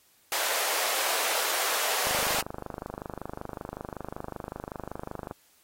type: high-pass noise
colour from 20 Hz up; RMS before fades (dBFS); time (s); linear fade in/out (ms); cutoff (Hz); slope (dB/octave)
pink; -29; 0.32-2.41; 0; 520; 24
type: click train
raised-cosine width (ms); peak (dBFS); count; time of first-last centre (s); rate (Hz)
1; -21; 83; 2.07-5.311; 25.3
effects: white hiss -63 dBFS RMS until 5.63 s + AAC 48 kbps